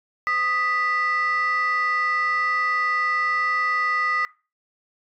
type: tone pair together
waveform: sine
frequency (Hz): 1241 / 1970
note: D#6 / B6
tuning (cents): -5 / -5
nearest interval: minor sixth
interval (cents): 800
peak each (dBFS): -21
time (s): 0.27-4.25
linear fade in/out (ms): 0
effects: noise-tail reverb RT60 0.3 s tail -20 dB re dry + tanh soft clip ceiling -16 dBFS